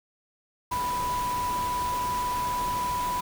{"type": "tone in noise", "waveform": "sine", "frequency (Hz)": 987.8, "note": "B5", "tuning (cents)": 0, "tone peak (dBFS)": -26, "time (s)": [0.71, 3.21], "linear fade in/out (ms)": 10, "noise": "pink", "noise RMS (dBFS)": -36, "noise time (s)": [0.71, 3.21], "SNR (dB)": 7, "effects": []}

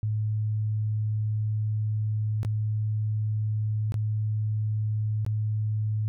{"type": "tone with dropouts", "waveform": "sine", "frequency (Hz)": 107.4, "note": "A2", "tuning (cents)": -41, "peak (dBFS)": -24, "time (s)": [0.03, 6.08], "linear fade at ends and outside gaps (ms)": 0, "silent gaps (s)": [[2.431, 2.449], [3.921, 3.942], [5.249, 5.264]], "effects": []}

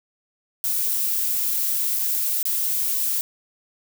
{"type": "noise with dropouts", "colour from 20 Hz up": "violet", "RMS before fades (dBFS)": -23, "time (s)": [0.64, 3.21], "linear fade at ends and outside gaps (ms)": 0, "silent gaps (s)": [[1.989, 1.993], [2.428, 2.454]], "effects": []}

